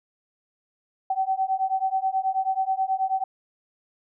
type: beating tone pair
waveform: sine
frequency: 760 / 769.3 Hz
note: F#5 / G5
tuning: +46 / -33 cents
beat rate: 9.3 Hz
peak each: -25 / -25 dBFS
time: 1.1-3.24 s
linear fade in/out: 5 ms
effects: none